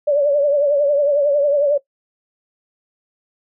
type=tone with vibrato; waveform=sine; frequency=575 Hz; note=D5; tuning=37 cents flat; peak=-12 dBFS; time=0.07-1.78 s; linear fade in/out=10 ms; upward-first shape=triangle; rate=11 Hz; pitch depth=80 cents each way; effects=noise-tail reverb RT60 0.1 s tail -18 dB re dry